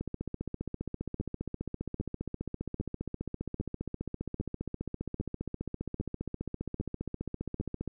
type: two click trains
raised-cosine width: 3 ms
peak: -22 / -21 dBFS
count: 119 / 9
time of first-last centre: 0.01-7.877 / 1.2-7.6 s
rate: 15 / 1.25 Hz
effects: none